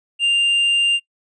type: tone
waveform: triangle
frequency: 2794 Hz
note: F7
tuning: in tune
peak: -12 dBFS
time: 0.19-1 s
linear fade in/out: 50 ms
effects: noise-tail reverb RT60 0.1 s tail -25 dB re dry + resampled to 22050 Hz